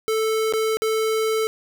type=tone with dropouts; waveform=square; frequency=440 Hz; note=A4; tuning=in tune; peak=-20 dBFS; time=0.08-1.47 s; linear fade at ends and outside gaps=0 ms; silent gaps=0.525-0.536 / 0.77-0.82 s; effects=none